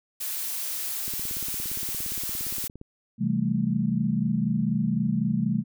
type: noise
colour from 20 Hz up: blue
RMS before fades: -31 dBFS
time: 0.2-2.68 s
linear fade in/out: 10 ms
type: click train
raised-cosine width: 3 ms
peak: -28 dBFS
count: 31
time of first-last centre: 1.08-2.814 s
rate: 17.3 Hz
type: chord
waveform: sine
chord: A minor seventh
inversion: first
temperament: equal with one note detuned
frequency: 130.81 / 163.58 / 196 / 220 Hz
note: C3 / E3 / G3 / A3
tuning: 0 / -13 / 0 / 0 cents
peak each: -30 / -29 / -27 / -26 dBFS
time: 3.18-5.64 s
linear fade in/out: 50 ms
effects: none